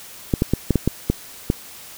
clicks, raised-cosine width 3 ms, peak -3 dBFS, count 8, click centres 0.338 / 0.421 / 0.536 / 0.707 / 0.757 / 0.876 / 1.1 / 1.501 s, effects white hiss -40 dBFS RMS until 1.97 s

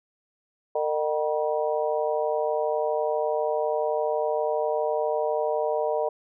harmonic tone with a mistuned harmonic, 152.1 Hz, D#3, 39 cents flat, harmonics 3 / 4 / 5 / 6, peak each -27 / -26 / -31 / -33 dBFS, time 0.75-6.09 s, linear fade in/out 5 ms, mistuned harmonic 6, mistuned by +94 cents, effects none

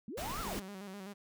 sine linear two-way sweep, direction up then down, 180 to 1384 to 180 Hz, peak -40 dBFS, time 0.08-0.59 s, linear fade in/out 2 ms, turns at 0.41 s
pink noise, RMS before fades -41 dBFS, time 0.17-0.6 s, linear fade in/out 10 ms
sawtooth tone with vibrato, 196 Hz, G3, in tune, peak -40 dBFS, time 0.43-1.14 s, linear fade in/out 20 ms, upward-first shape square, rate 7.9 Hz, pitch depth 65 cents each way
effects none

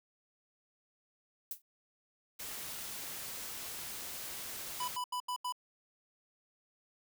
violet noise with exponential decay, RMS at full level -35 dBFS, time 1.51-1.62 s, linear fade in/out 2 ms, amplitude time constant 22 ms
white noise, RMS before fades -43 dBFS, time 2.39-4.97 s, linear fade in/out 10 ms
square tone bursts, 993 Hz, B5, 9 cents sharp, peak -35 dBFS, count 5, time 4.8-5.524 s, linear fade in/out 5 ms, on 80 ms, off 81 ms
effects none

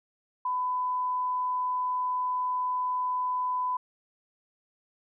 sine tone, 1002 Hz, B5, 25 cents sharp, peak -26 dBFS, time 0.45-3.77 s, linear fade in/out 5 ms, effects none

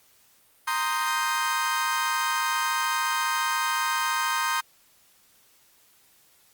35% pulse chord, C minor seventh, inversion third, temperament equal, 932.3 / 1046.5 / 1244.5 / 1568 Hz, Bb5 / C6 / Eb6 / G6, 0 / 0 / 0 / 0 cents, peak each -28 dBFS, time 0.67-4.61 s, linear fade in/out 10 ms, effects white hiss -60 dBFS RMS until 6.53 s + Opus 48 kbps

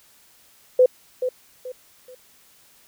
sine tone with echo, 506 Hz, B4, 42 cents sharp, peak -10 dBFS, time 0.79-0.86 s, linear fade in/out 5 ms, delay 430 ms, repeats 3, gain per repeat -10 dB, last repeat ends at 2.15 s, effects white hiss -55 dBFS RMS until 2.87 s

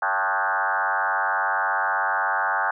sine tone with frequency modulation, 1169 Hz, D6, 8 cents flat, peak -20 dBFS, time 0.02-2.71 s, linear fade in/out 5 ms, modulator 96.4 Hz, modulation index 4.7, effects none

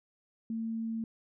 sine tone, 225.5 Hz, A3, 43 cents sharp, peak -32 dBFS, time 0.5-1.04 s, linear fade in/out 2 ms, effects none

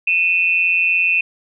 sine tone pair together, 2488 / 2665 Hz, D#7 / E7, -1 / +18 cents, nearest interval minor second, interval 119 cents, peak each -16 dBFS, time 0.07-1.21 s, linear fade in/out 5 ms, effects none

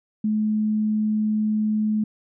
sine tone, 214.3 Hz, A3, 45 cents flat, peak -19 dBFS, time 0.24-2.04 s, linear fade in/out 5 ms, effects none

